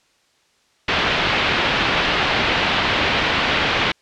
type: low-pass noise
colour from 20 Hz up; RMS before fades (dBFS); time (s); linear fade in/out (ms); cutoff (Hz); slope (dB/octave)
white; -19; 0.88-3.92; 5; 3400; 24
effects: white hiss -60 dBFS RMS until 4.01 s + low-pass 6000 Hz 12 dB/octave